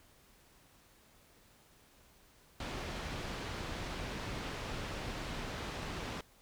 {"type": "low-pass noise", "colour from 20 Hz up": "pink", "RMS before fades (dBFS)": -41, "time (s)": [2.6, 6.21], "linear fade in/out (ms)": 2, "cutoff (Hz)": 4400, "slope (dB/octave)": 12, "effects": ["pink hiss -64 dBFS RMS until 6.41 s"]}